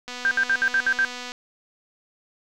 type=click train; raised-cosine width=0.2 ms; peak=-18 dBFS; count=307; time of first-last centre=0.08-1.319 s; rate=247 Hz
type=tone bursts; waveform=sine; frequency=1575 Hz; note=G6; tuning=8 cents sharp; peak=-17 dBFS; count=7; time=0.25-1.049 s; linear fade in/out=0 ms; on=61 ms; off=62 ms
effects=none